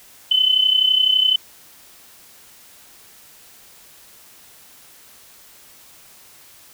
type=tone with amplitude modulation; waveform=sine; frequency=3034 Hz; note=F#7; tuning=43 cents sharp; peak=-10 dBFS; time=0.31-1.36 s; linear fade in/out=5 ms; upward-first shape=sine; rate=31.9 Hz; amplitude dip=70%; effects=white hiss -47 dBFS RMS until 6.73 s